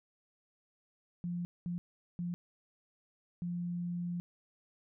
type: tone bursts at uneven times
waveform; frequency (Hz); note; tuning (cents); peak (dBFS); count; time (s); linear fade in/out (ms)
sine; 174.61; F3; 0; -34; 4; 1.24-1.45 / 1.66-1.78 / 2.19-2.34 / 3.42-4.2; 0
effects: none